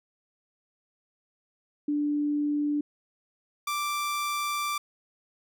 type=tone pair in turn; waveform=sine / sawtooth; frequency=293.7 / 1174.8 Hz; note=D4 / D6; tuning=0 / 0 cents; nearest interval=2 octaves; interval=2400 cents; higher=second; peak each=-24 dBFS; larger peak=neither; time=1.88-2.81 / 3.67-4.78 s; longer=second; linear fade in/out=5 ms; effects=none